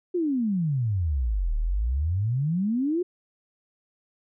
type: exponential two-way sweep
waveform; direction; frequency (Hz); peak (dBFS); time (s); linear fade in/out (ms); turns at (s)
sine; down then up; 370 to 36.22 to 370; -22; 0.14-3.03; 10; 1.56
effects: none